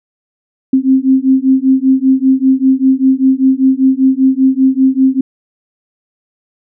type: beating tone pair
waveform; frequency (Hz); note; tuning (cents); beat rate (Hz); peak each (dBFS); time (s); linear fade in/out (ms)
sine; 261.6 / 266.7; C4 / C4; 0 / +33; 5.1; -10; 0.73-5.21; 5
effects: none